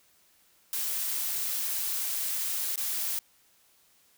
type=noise with dropouts; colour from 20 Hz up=blue; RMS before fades=-31 dBFS; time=0.73-3.19 s; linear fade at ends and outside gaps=1 ms; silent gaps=2.758-2.777 s; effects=white hiss -64 dBFS RMS until 4.17 s